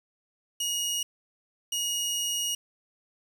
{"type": "tone bursts at uneven times", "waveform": "20% pulse", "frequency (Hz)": 2880, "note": "F#7", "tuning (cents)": -47, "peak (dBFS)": -22, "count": 2, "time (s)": [[0.6, 1.03], [1.72, 2.55]], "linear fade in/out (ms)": 5, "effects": ["8-bit"]}